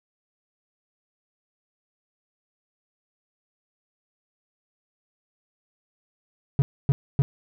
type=tone bursts; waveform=triangle; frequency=138.59 Hz; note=C#3; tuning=in tune; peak=-13 dBFS; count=3; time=6.59-7.22 s; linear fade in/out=0 ms; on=30 ms; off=270 ms; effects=none